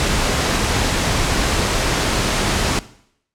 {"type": "noise", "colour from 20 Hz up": "pink", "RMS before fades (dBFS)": -18, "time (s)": [0, 2.79], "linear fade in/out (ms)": 0, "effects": ["noise-tail reverb RT60 0.7 s tail -18 dB re dry", "low-pass 8000 Hz 12 dB/octave"]}